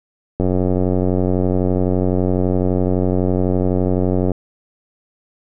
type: click train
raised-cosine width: 2 ms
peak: -5 dBFS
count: 361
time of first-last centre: 0.4-4.317 s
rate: 91.9 Hz
effects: none